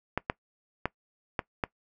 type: clicks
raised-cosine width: 0.5 ms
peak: -12 dBFS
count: 5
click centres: 0.176 / 0.299 / 0.856 / 1.392 / 1.638 s
effects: noise-tail reverb RT60 0.1 s tail -21 dB re dry